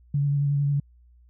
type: tone with vibrato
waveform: sine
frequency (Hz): 142.5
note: C#3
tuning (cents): +48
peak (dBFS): -20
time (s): 0.14-0.8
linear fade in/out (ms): 5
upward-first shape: sine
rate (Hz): 11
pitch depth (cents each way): 20
effects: added 60 Hz sine -52 dBFS peak until 1.29 s